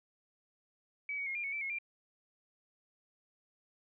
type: tone with pitch steps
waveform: sine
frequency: 2282 / 2248 / 2149 / 2398 / 2214 / 2326 / 2171 / 2376 Hz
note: C#7 / C#7 / C7 / D7 / C#7 / D7 / C#7 / D7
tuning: +50 / +24 / +46 / +36 / -3 / -17 / -37 / +20 cents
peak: -35 dBFS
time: 1.09-1.786 s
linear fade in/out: 2 ms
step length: 87 ms
effects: none